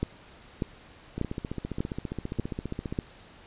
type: two click trains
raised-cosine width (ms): 3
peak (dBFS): -14 / -19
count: 6 / 27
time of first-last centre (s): 0.03-2.989 / 1.18-2.925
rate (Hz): 1.69 / 14.9
effects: pink hiss -52 dBFS RMS until 3.46 s + resampled to 8000 Hz